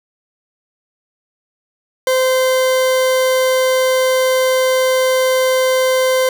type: tone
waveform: 40% pulse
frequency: 517 Hz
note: C5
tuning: 21 cents flat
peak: -11 dBFS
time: 2.07-6.29 s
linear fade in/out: 2 ms
effects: none